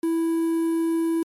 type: tone with quantisation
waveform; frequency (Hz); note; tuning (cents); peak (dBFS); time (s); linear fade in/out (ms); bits
triangle; 329.6; E4; 0; -18; 0.03-1.23; 5; 7
effects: MP3 64 kbps